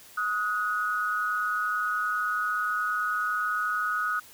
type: tone pair together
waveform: sine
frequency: 1256.5 / 1466 Hz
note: D#6 / F#6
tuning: +17 / -16 cents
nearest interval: minor third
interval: 267 cents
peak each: -28 dBFS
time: 0.17-4.2 s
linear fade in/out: 10 ms
effects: white hiss -51 dBFS RMS until 4.33 s